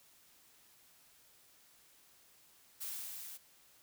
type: noise with level ramp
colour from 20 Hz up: blue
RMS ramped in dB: -41 to -49 dBFS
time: 2.8-3.38 s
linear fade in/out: 20 ms
effects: white hiss -65 dBFS RMS until 3.82 s